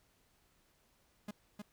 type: tone with echo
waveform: 45% pulse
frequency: 207.7 Hz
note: G#3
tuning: in tune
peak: -40 dBFS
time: 1.28-1.31 s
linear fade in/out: 5 ms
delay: 310 ms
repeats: 1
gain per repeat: -3 dB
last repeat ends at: 1.62 s
effects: pink hiss -72 dBFS RMS until 1.72 s